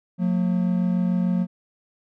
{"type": "tone pair together", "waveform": "triangle", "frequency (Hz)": [180, 226.8], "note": ["F#3", "A#3"], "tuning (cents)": [-47, -47], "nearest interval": "major third", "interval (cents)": 400, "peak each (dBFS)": [-18, -24], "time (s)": [0.18, 1.47], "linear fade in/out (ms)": 50, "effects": []}